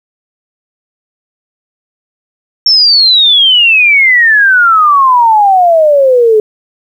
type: exponential sweep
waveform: sine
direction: down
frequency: 5470 to 421.1 Hz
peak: -3 dBFS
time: 2.66-6.4 s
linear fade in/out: 2 ms
effects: 7-bit